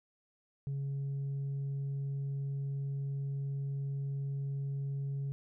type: tone with tanh clipping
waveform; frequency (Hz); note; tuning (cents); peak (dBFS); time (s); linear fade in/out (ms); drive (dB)
sine; 138.59; C#3; 0; -34; 0.67-5.32; 0; 1
effects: none